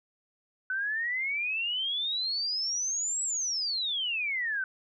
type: exponential two-way sweep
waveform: sine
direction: up then down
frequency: 1500 to 7850 to 1500 Hz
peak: -28 dBFS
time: 0.7-4.64 s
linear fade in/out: 2 ms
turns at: 3.23 s
effects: none